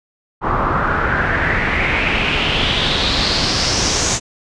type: noise with low-pass filter sweep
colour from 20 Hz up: pink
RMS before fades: -17 dBFS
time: 0.41-4.2 s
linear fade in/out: 50 ms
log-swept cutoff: 1100 to 6800 Hz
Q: 4.2
effects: resampled to 22050 Hz